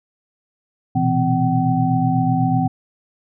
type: tone cluster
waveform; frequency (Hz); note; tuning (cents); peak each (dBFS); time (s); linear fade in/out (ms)
sine; 120.1 / 128.2 / 164.6 / 257.4 / 760; B2 / C3 / E3 / C4 / F#5; -48 / -35 / -2 / -28 / +46; -22 / -24 / -20 / -20 / -21; 0.95-2.68; 10
effects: none